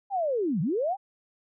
sine linear two-way sweep, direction down then up, 821 to 141.5 to 821 Hz, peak -24 dBFS, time 0.1-0.97 s, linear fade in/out 50 ms, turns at 0.61 s, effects none

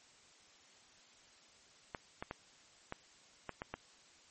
clicks, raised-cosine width 0.5 ms, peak -25 dBFS, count 7, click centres 1.948 / 2.225 / 2.311 / 2.924 / 3.493 / 3.619 / 3.74 s, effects white hiss -63 dBFS RMS until 4.3 s + MP3 32 kbps

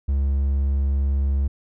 triangle tone, 69 Hz, C#2, 7 cents flat, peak -16 dBFS, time 0.08-1.48 s, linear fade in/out 10 ms, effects none

